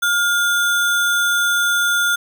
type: tone with sample-and-hold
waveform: sine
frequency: 1416 Hz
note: F6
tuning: 23 cents sharp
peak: -14 dBFS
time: 0.02-2.16 s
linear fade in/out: 10 ms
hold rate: 4900 Hz
effects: none